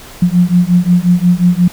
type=beating tone pair; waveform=sine; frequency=174.61 / 180.21 Hz; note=F3 / F#3; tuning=0 / -45 cents; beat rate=5.6 Hz; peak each=-10 dBFS; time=0.22-1.68 s; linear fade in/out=5 ms; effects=pink hiss -34 dBFS RMS until 1.72 s